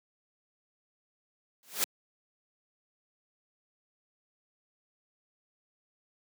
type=noise with exponential growth; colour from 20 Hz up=white; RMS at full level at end=-25 dBFS; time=1.63-1.84 s; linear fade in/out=0 ms; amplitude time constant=44 ms; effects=high-pass 200 Hz 12 dB/octave